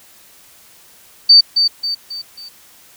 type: tone with echo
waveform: sine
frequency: 4591 Hz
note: D8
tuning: 40 cents flat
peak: -3 dBFS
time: 1.29-1.41 s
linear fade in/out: 10 ms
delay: 270 ms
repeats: 4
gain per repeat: -7 dB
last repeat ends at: 2.49 s
effects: white hiss -46 dBFS RMS until 2.96 s